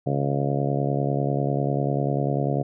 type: harmonic tone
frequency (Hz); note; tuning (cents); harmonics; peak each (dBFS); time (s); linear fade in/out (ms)
70.1; C#2; +20; 2 / 3 / 4 / 5 / 6 / 7 / 8 / 9 / 10; -24 / -32 / -30 / -34 / -31 / -34 / -32 / -33 / -32; 0.06-2.63; 10
effects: none